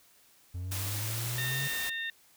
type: exponential sweep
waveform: triangle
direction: up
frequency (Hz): 87.31 to 140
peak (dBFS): -32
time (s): 0.54-1.68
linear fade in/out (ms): 10
type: noise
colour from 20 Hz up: white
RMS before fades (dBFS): -37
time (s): 0.71-1.9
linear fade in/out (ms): 10
type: harmonic tone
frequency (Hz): 913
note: A#5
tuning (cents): -36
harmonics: 2 / 3 / 4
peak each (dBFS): -34 / -43 / -39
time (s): 1.38-2.1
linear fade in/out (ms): 2
effects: white hiss -62 dBFS RMS until 2.36 s